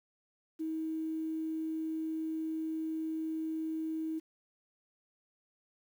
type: tone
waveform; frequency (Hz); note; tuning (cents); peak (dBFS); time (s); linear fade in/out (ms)
sine; 318.6; D#4; +41; -33; 0.59-4.2; 20
effects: 10-bit